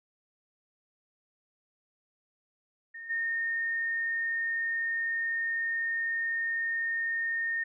sine tone with level steps, 1834 Hz, A#6, 29 cents flat, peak -40 / -28 dBFS, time 2.94-7.64 s, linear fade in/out 10 ms, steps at 3.09 s, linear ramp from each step 20 ms, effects none

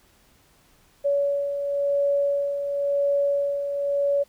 sine beating tone pair, 565 / 565.95 Hz, C#5 / C#5, +33 / +36 cents, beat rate 0.95 Hz, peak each -30 / -21 dBFS, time 1.04-4.24 s, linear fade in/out 20 ms, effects pink hiss -59 dBFS RMS until 4.28 s

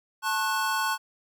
square chord, F# minor, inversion first, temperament equal with one note detuned, 880 / 1086.5 / 1480 Hz, A5 / C#6 / F#6, 0 / -35 / 0 cents, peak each -30 dBFS, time 0.22-0.98 s, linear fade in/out 50 ms, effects none

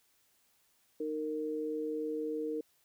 sine tone pair together, 308.1 / 461.6 Hz, D#4 / A#4, -17 / -17 cents, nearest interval perfect fifth, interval 700 cents, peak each -37 / -35 dBFS, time 1-2.61 s, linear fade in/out 5 ms, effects white hiss -71 dBFS RMS until 2.84 s

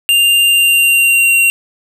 square tone with pitch glide, 2794 to 2752 Hz, F7 to F7, 0 to -26 cents, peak -8 dBFS, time 0.09-1.5 s, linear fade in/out 0 ms, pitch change -26 cents, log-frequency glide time 0.44-1.38 s, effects none

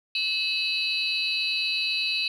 sine tone cluster, 2592 / 2964 / 3888 / 4056 / 4578 Hz, E7 / F#7 / B7 / B7 / D8, -30 / +2 / -28 / +45 / -45 cents, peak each -27 / -35 / -31 / -28 / -33 dBFS, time 0.15-2.28 s, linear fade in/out 2 ms, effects tanh soft clip ceiling -16 dBFS

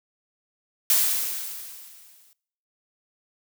blue noise with exponential decay, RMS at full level -18 dBFS, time 0.9-2.33 s, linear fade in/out 1 ms, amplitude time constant 310 ms, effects noise-tail reverb RT60 0.7 s tail -23 dB re dry

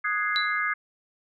sine chord, Ab dominant seventh, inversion second, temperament equal, 1244.5 / 1480 / 1661.2 / 2093 Hz, Eb6 / Gb6 / Ab6 / C7, 0 / 0 / 0 / 0 cents, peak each -29 / -34 / -28 / -29 dBFS, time 0.04-0.74 s, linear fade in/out 10 ms
sine tone with exponential decay, 3957 Hz, B7, 3 cents sharp, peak -21 dBFS, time 0.36-0.59 s, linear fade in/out 0 ms, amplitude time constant 50 ms
effects none

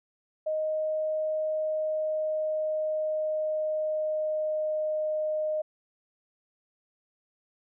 sine tone with pitch glide, 622.3 to 616.9 Hz, D#5 to D#5, 0 to -15 cents, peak -26 dBFS, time 0.46-5.62 s, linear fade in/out 10 ms, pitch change -15 cents, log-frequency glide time 1.46-5.07 s, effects none

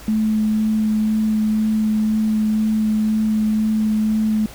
sine tone with vibrato, 216.4 Hz, A3, 29 cents flat, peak -15 dBFS, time 0.08-4.46 s, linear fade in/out 2 ms, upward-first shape sine, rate 2 Hz, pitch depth 9 cents each way, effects added 53 Hz sine -42 dBFS peak until 4.54 s + pink hiss -40 dBFS RMS until 4.54 s

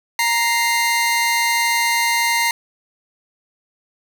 sawtooth tone pair together, 932.3 / 2093 Hz, A#5 / C7, 0 / 0 cents, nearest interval octave + major second, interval 1400 cents, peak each -15 dBFS, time 0.19-2.51 s, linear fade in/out 2 ms, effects none

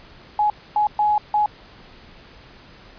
sine tone bursts at uneven times, 840 Hz, G#5, 19 cents sharp, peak -15 dBFS, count 4, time 0.39-0.5 / 0.76-0.87 / 0.99-1.18 / 1.34-1.46 s, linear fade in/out 2 ms, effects pink hiss -46 dBFS RMS until 2.98 s + resampled to 11025 Hz

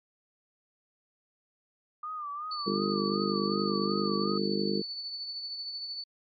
sine tone with vibrato, 1201 Hz, D6, 38 cents sharp, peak -34 dBFS, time 2.03-4.38 s, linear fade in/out 5 ms, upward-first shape sine, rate 2.7 Hz, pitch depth 79 cents each way
sine tone with tremolo, 4478 Hz, C#8, 17 cents sharp, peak -33 dBFS, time 2.51-6.04 s, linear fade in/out 5 ms, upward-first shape triangle, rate 13 Hz, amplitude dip 45%
harmonic tone, 50.1 Hz, G1, 38 cents sharp, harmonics 3 / 4 / 5 / 6 / 7 / 8 / 9, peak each -43 / -31 / -38 / -38 / -33 / -37 / -34 dBFS, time 2.66-4.82 s, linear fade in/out 10 ms
effects MP3 48 kbps

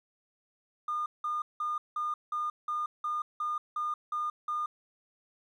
triangle tone bursts, 1215 Hz, D#6, 42 cents flat, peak -26 dBFS, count 11, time 0.88-4.66 s, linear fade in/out 5 ms, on 180 ms, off 180 ms, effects tanh soft clip ceiling -27 dBFS

